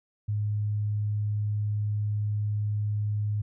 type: tone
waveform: sine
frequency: 104.7 Hz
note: G#2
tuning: 15 cents sharp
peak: -25 dBFS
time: 0.28-3.42 s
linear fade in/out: 10 ms
effects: none